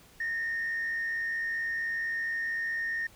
sine tone with frequency modulation, 1837 Hz, A#6, 26 cents flat, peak -28 dBFS, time 0.2-3.07 s, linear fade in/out 5 ms, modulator 78.4 Hz, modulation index 0.46, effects tanh soft clip ceiling -26 dBFS + pink hiss -57 dBFS RMS until 3.15 s

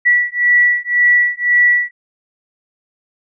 sine beating tone pair, 1948 / 1949.9 Hz, B6 / B6, -24 / -23 cents, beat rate 1.9 Hz, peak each -13 dBFS, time 0.05-1.91 s, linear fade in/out 20 ms, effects none

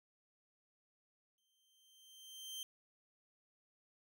sawtooth tone with exponential growth, 3136 Hz, G7, in tune, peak -39 dBFS, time 1.38-2.63 s, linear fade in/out 1 ms, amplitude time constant 270 ms, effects none

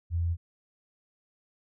sine tone, 84.9 Hz, F2, 48 cents flat, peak -25 dBFS, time 0.1-0.37 s, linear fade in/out 50 ms, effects none

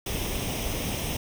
pink noise with comb filter, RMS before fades -30 dBFS, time 0.06-1.17 s, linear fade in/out 5 ms, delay 0.34 ms, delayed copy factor +0.6, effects none

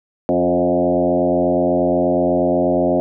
sine tone with frequency modulation, 442.6 Hz, A4, 10 cents sharp, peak -13 dBFS, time 0.29-3 s, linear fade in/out 0 ms, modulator 88.3 Hz, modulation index 2.8, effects none

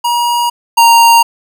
square tone pair in turn, 954 / 930.1 Hz, A#5 / A#5, +40 / -4 cents, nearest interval unison, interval 44 cents, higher first, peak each -11 / -4 dBFS, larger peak second, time 0.04-0.5 / 0.77-1.23 s, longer neither, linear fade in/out 10 ms, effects none

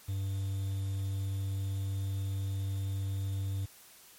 triangle tone with quantisation, 97.3 Hz, G2, 12 cents flat, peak -29 dBFS, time 0.08-3.66 s, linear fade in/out 10 ms, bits 9, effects white hiss -56 dBFS RMS until 4.18 s + MP3 64 kbps

